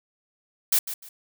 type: noise with echo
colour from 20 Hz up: blue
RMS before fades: -20 dBFS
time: 0.72-0.79 s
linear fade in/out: 5 ms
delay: 150 ms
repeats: 2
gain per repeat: -12 dB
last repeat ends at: 1.09 s
effects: none